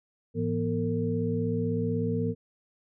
sine tone cluster, 106.9 / 167 / 243.2 / 454.3 Hz, A2 / E3 / B3 / A#4, -49 / +23 / -26 / -45 cents, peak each -31 dBFS, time 0.34-2.35 s, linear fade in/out 50 ms, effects none

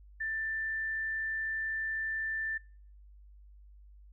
sine tone, 1774 Hz, A6, 14 cents sharp, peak -32 dBFS, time 0.2-2.58 s, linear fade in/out 10 ms, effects noise-tail reverb RT60 0.5 s tail -25 dB re dry + added 50 Hz sine -52 dBFS peak until 4.12 s

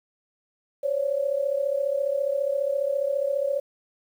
sine tone pair together, 534 / 568.7 Hz, C5 / C#5, +35 / +44 cents, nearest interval minor second, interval 109 cents, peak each -27 / -24 dBFS, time 0.83-3.6 s, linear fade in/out 10 ms, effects 9-bit

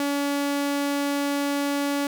sawtooth tone, 284 Hz, C#4, 42 cents sharp, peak -19 dBFS, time 0-2.07 s, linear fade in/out 2 ms, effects none

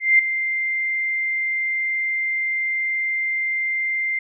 sine tone with ADSR envelope, 2093 Hz, C7, in tune, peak -9 dBFS, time 0-4.19 s, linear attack 190 ms, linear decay 5 ms, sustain -11 dB, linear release 5 ms, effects none

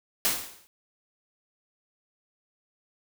white noise with exponential decay, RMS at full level -22 dBFS, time 0.25-0.67 s, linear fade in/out 0 ms, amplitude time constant 90 ms, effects none

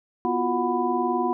sine tone cluster, 246.4 / 344.1 / 364 / 733 / 994 Hz, B3 / F4 / F#4 / F#5 / B5, -4 / -26 / -28 / -16 / +11 cents, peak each -28 / -28 / -28 / -27 / -27 dBFS, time 0.25-1.33 s, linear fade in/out 0 ms, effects none

